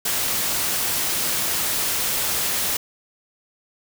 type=noise; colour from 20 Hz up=white; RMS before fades=-23 dBFS; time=0.05-2.77 s; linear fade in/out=5 ms; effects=none